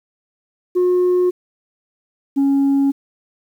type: tone pair in turn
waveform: sine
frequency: 360.7 / 276.6 Hz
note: F#4 / C#4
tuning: -44 / -4 cents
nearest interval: perfect fourth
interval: 460 cents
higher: first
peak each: -10 dBFS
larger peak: neither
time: 0.75-1.31 / 2.36-2.92 s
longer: neither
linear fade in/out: 20 ms
effects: tanh soft clip ceiling -11 dBFS + 8-bit